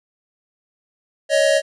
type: tone pair together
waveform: square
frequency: 559.5 / 628 Hz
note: C#5 / D#5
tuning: +16 / +16 cents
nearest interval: major second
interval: 200 cents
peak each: -17 / -17 dBFS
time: 1.29-1.62 s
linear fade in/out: 50 ms
effects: resampled to 24000 Hz